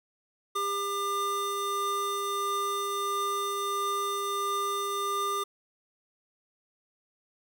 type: tone pair together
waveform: square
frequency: 400.5 / 1200 Hz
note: G4 / D6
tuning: +37 / +37 cents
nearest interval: octave + perfect fifth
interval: 1900 cents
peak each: -35 / -30 dBFS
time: 0.55-5.44 s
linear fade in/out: 10 ms
effects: none